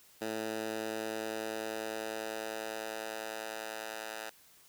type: tone with high-pass filter sweep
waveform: 10% pulse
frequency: 110 Hz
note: A2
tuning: in tune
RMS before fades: -39 dBFS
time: 0.21-4.3 s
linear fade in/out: 10 ms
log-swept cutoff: 280 to 860 Hz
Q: 0.92
effects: white hiss -61 dBFS RMS until 4.68 s